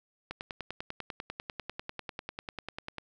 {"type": "click train", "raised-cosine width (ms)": 0.3, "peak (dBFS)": -21, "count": 28, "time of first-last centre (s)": [0.31, 2.983], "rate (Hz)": 10.1, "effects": []}